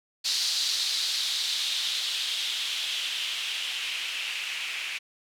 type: noise with low-pass filter sweep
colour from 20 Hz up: violet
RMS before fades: -30 dBFS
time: 0.24-4.99 s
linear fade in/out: 20 ms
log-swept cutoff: 4400 to 2500 Hz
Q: 3.3
effects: none